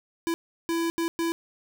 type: tone bursts at uneven times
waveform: square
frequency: 333.5 Hz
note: E4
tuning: 20 cents sharp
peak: -25 dBFS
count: 4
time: 0.27-0.34 / 0.69-0.9 / 0.98-1.08 / 1.19-1.32 s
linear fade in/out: 0 ms
effects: none